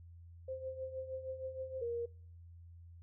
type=tone with tremolo; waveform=sine; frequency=523.3 Hz; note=C5; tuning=in tune; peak=-37 dBFS; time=0.48-1.84 s; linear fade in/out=5 ms; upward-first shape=triangle; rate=6.4 Hz; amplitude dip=75%
type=tone; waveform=sine; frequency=470.8 Hz; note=A#4; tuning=17 cents sharp; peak=-35 dBFS; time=1.81-2.06 s; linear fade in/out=10 ms
effects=noise-tail reverb RT60 0.5 s tail -26 dB re dry + added 85 Hz sine -52 dBFS peak until 3.02 s